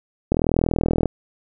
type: click train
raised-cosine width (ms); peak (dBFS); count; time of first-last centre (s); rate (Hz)
2; -5; 31; 0.32-1.057; 40.7
effects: none